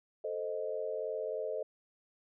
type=chord; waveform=sine; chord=A diminished; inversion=none; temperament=equal; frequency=440 / 523.3 / 622.3 Hz; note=A4 / C5 / Eb5; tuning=0 / 0 / 0 cents; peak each=-38 / -39 / -38 dBFS; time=0.24-1.63 s; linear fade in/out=5 ms; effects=none